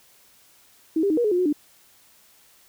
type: tone with pitch steps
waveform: sine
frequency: 319.3 / 399 / 312.1 / 478.2 / 421.8 / 356 / 364.7 / 295.7 Hz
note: D#4 / G4 / D#4 / A#4 / G#4 / F4 / F#4 / D4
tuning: +45 / +31 / +5 / +44 / +27 / +33 / -25 / +12 cents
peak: -18 dBFS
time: 0.96-1.528 s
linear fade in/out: 5 ms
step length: 71 ms
effects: white hiss -56 dBFS RMS until 2.68 s